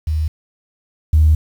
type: tone pair in turn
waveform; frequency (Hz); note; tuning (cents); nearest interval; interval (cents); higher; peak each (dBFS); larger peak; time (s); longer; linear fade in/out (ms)
sine; 77.78 / 77.47; D#2 / D#2; 0 / -7; unison; 7; first; -15 / -7; second; 0.07-0.28 / 1.13-1.35; second; 5
effects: tanh soft clip ceiling -3 dBFS + 7-bit